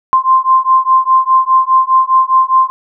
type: beating tone pair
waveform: sine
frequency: 1044 / 1048.9 Hz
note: C6 / C6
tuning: -4 / +4 cents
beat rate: 4.9 Hz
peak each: -10 dBFS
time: 0.13-2.7 s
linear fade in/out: 0 ms
effects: none